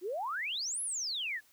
sine exponential two-way sweep, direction up then down, 330.2 to 11150 to 1642 Hz, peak -33 dBFS, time 0.01-1.41 s, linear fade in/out 50 ms, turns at 0.82 s, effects white hiss -65 dBFS RMS until 1.52 s

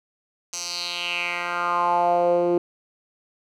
10% pulse tone with band-pass filter sweep, 174.7 Hz, F3, 1 cent sharp, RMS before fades -23 dBFS, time 0.53-2.58 s, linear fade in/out 2 ms, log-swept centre 6300 to 360 Hz, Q 3.8, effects none

